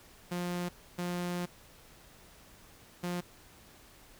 sawtooth tone bursts at uneven times, 176.6 Hz, F3, 20 cents sharp, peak -29 dBFS, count 3, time 0.31-0.69 / 0.98-1.46 / 3.03-3.21 s, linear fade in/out 10 ms, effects pink hiss -57 dBFS RMS until 4.19 s

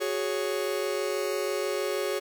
45% pulse chord, F# suspended second, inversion none, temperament just, 370 / 416.2 / 555 Hz, F#4 / G#4 / C#5, 0 / +4 / +2 cents, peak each -32 / -31 / -32 dBFS, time 0-2.2 s, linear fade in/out 20 ms, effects none

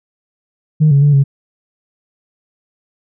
sine tone with pitch steps, 153.9 / 140.4 / 145.4 / 138.7 Hz, D#3 / C#3 / D3 / C#3, -19 / +22 / -17 / +1 cents, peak -5 dBFS, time 0.8-1.24 s, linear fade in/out 20 ms, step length 110 ms, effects tanh soft clip ceiling -3 dBFS

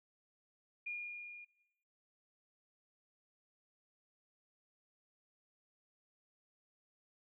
sine tone with level ramp, 2425 Hz, D#7, 45 cents flat, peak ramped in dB -38 to -50 dBFS, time 0.86-1.45 s, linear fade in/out 10 ms, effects noise-tail reverb RT60 0.8 s tail -17 dB re dry

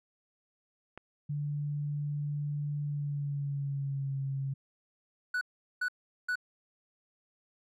click, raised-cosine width 0.5 ms, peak -29 dBFS, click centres 0.976 s
sine tone with pitch glide, 146.2 to 136.41 Hz, D3 to C#3, -7 to -27 cents, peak -31 dBFS, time 1.29-4.54 s, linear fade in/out 10 ms, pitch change -120 cents, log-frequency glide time 2.83-4.18 s
triangle tone bursts, 1480 Hz, F#6, in tune, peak -27 dBFS, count 3, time 5.34-6.356 s, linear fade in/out 5 ms, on 72 ms, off 400 ms
effects none

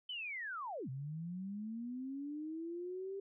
sine linear two-way sweep, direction down then up, 3085 to 126.8 to 397.3 Hz, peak -40 dBFS, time 0.09-3.2 s, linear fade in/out 5 ms, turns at 0.89 s, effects none

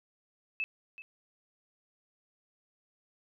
sine tone with echo, 2612 Hz, E7, 17 cents flat, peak -30 dBFS, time 0.6-0.64 s, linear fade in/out 0 ms, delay 380 ms, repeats 1, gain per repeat -14 dB, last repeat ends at 1.02 s, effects none

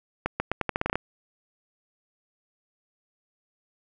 accelerating click train, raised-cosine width 0.5 ms, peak -10 dBFS, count 11, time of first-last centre 0.26-0.956 s, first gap 140 ms, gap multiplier 0.83, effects none

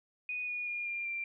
sine tone with pitch steps, 2478 / 2450 / 2421 / 2394 / 2366 Hz, D#7 / D#7 / D#7 / D7 / D7, -8 / -27 / -48 / +33 / +12 cents, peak -34 dBFS, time 0.29-1.24 s, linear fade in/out 2 ms, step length 190 ms, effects none

